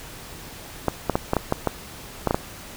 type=clicks; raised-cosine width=1 ms; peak=-5 dBFS; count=10; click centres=0.883 / 1.097 / 1.155 / 1.334 / 1.367 / 1.524 / 1.673 / 2.273 / 2.309 / 2.345 s; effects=pink hiss -40 dBFS RMS until 2.76 s